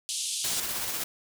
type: band-pass noise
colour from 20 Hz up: white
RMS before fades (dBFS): -32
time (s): 0.09-0.6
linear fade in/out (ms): 0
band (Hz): 2900 to 10000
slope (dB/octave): 48
type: noise with tremolo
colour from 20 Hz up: white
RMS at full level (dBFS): -31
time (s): 0.44-1.04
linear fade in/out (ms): 5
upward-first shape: square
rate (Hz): 16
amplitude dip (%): 25
effects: none

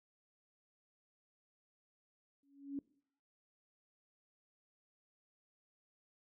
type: tone with exponential growth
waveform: sine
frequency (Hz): 279.5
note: C#4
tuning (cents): +14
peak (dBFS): -35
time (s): 2.43-2.79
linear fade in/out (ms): 2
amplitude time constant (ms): 78
effects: noise-tail reverb RT60 0.6 s tail -22 dB re dry

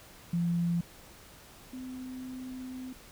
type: tone pair in turn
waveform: sine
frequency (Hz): 171.5 / 256.5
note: F3 / C4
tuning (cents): -31 / -34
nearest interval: perfect fifth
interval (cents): 697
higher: second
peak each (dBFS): -26 / -38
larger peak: first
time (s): 0.33-0.81 / 1.73-2.93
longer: second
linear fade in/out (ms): 5
effects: pink hiss -53 dBFS RMS until 3.11 s

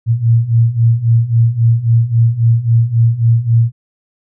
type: beating tone pair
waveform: sine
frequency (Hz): 113.7 / 117.4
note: A#2 / A#2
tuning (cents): -43 / +13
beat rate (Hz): 3.7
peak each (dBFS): -13 / -10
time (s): 0.06-3.72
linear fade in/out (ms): 50
effects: none

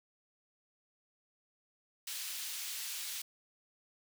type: high-pass noise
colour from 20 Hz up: pink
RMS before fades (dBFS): -41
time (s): 2.07-3.22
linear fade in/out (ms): 5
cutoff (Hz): 3100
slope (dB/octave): 12
effects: none

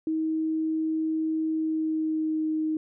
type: tone with pitch glide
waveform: sine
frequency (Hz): 317.2 to 312.8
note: D#4 to D#4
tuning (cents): +33 to +9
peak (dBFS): -24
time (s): 0.07-2.77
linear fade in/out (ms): 2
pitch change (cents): -24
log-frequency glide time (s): 1.51-2.48
effects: none

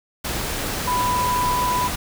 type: tone in noise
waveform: sine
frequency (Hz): 991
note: B5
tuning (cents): +6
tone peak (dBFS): -19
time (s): 0.87-1.88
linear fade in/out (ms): 10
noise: pink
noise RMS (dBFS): -26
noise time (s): 0.24-1.96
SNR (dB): +4
effects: none

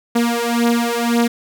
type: beating tone pair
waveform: sawtooth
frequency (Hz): 234.5 / 236.4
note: A#3 / A#3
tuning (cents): +11 / +24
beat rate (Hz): 1.9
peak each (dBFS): -14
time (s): 0.15-1.28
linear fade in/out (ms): 10
effects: none

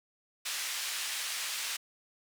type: band-pass noise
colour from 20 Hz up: pink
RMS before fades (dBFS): -36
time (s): 0.45-1.77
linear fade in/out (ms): 10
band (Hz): 2000 to 11000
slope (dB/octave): 12
effects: none

